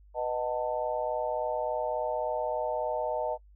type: chord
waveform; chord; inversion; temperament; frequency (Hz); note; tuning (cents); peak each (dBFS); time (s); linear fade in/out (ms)
sine; B dominant seventh; none; just; 493.9 / 617.4 / 740.8 / 889; B4 / D#5 / F#5 / A5; 0 / -14 / +2 / +18; -35 / -31 / -37 / -34; 0.14-3.38; 50
effects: noise-tail reverb RT60 0.1 s tail -24 dB re dry + added 50 Hz sine -53 dBFS peak until 3.55 s